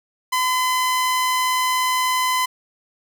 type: tone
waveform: sawtooth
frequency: 1017 Hz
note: C6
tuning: 50 cents flat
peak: -14 dBFS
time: 0.32-2.46 s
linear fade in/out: 10 ms
effects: none